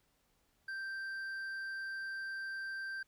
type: tone with hard clipping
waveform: sine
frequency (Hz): 1568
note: G6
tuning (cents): 0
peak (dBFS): -40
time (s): 0.68-3.03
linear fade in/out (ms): 5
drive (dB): 4
effects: pink hiss -75 dBFS RMS until 3.07 s